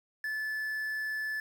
triangle tone with quantisation, 1737 Hz, A6, 23 cents flat, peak -30 dBFS, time 0.24-1.4 s, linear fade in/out 2 ms, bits 9, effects none

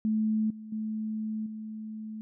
sine tone with level steps, 217.2 Hz, A3, 22 cents flat, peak -24 / -40 / -30 / -36 dBFS, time 0.05-2.21 s, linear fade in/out 0 ms, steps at 0.5 / 0.72 / 1.46 s, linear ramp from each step 5 ms, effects none

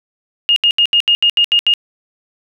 sine tone bursts, 2845 Hz, F7, 31 cents sharp, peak -8 dBFS, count 9, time 0.49-1.738 s, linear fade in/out 0 ms, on 72 ms, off 75 ms, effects none

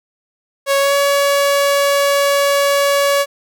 sawtooth tone with pitch glide, 554.4 to 564.1 Hz, C#5 to C#5, 0 to +30 cents, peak -8 dBFS, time 0.66-3.26 s, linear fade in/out 50 ms, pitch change +30 cents, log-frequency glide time 0.79-0.95 s, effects none

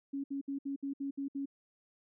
sine tone bursts, 277.2 Hz, C#4, in tune, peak -34 dBFS, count 8, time 0.13-1.458 s, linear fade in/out 10 ms, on 110 ms, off 64 ms, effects none

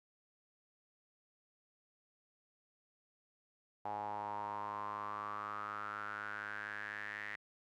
sawtooth tone with band-pass filter sweep, 104.1 Hz, G#2, 5 cents sharp, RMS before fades -43 dBFS, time 3.85-7.36 s, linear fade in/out 5 ms, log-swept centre 820 to 1900 Hz, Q 7.4, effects none

